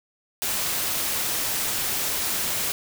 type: noise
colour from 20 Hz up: white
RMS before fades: -26 dBFS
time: 0.42-2.72 s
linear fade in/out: 0 ms
effects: none